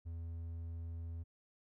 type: tone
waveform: triangle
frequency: 83.3 Hz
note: E2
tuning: 19 cents sharp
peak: -39 dBFS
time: 0.05-1.24 s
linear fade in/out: 20 ms
effects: none